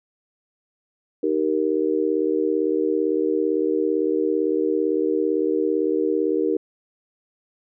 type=chord; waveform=sine; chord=Eb major; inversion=none; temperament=just; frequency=311.1 / 388.9 / 466.7 Hz; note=Eb4 / G4 / Bb4; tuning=0 / -14 / +2 cents; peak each=-23 dBFS; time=1.23-6.57 s; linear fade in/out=5 ms; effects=none